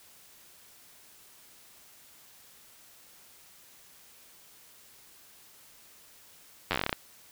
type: slowing click train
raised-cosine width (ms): 0.3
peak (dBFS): -11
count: 12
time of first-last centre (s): 6.71-6.928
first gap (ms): 10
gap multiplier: 1.13
effects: white hiss -56 dBFS RMS until 7.31 s